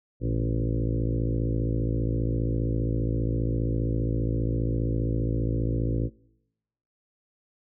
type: harmonic tone with a mistuned harmonic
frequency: 55 Hz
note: A1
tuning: in tune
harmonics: 1 / 2 / 3 / 4 / 5 / 6 / 7 / 8 / 9 / 10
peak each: -29 / -27 / -37 / -38 / -33 / -35 / -39 / -42 / -38 / -46 dBFS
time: 0.2-6.1 s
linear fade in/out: 50 ms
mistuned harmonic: 2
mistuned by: +90 cents
effects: noise-tail reverb RT60 0.9 s tail -24 dB re dry